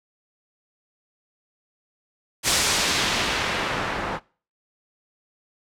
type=noise with low-pass filter sweep; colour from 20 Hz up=white; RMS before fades=-24 dBFS; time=2.43-4.2 s; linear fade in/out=50 ms; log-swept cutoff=8700 to 1200 Hz; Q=0.8; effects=noise-tail reverb RT60 0.4 s tail -23 dB re dry